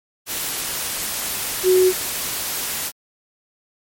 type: tone in noise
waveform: sine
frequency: 370 Hz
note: F#4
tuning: in tune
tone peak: -11 dBFS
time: 1.63-1.93 s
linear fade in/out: 50 ms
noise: white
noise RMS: -25 dBFS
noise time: 0.26-2.92 s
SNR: +11 dB
effects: MP3 64 kbps